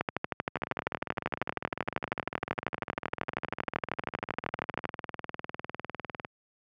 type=two click trains; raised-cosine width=0.5 ms; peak=-13 / -19 dBFS; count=63 / 114; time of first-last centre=0.01-4.854 / 0.57-6.248 s; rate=12.8 / 19.9 Hz; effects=high-pass 100 Hz 12 dB/octave